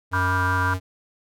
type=tone with vibrato; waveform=square; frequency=92.3 Hz; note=F#2; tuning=4 cents flat; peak=-24 dBFS; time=0.11-0.8 s; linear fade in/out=50 ms; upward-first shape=sine; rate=5.3 Hz; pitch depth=13 cents each way
type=chord; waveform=sine; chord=G dominant seventh; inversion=first; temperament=just; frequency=980 / 1176 / 1411.2 / 1568 Hz; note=B5 / D6 / F6 / G6; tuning=-14 / +2 / +18 / 0 cents; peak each=-25 / -29 / -27 / -27 dBFS; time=0.13-0.74 s; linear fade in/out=5 ms
effects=none